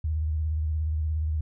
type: tone with vibrato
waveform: sine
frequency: 77.78 Hz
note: D#2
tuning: in tune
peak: -24 dBFS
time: 0.04-1.41 s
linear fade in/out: 5 ms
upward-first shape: square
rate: 17 Hz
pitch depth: 54 cents each way
effects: none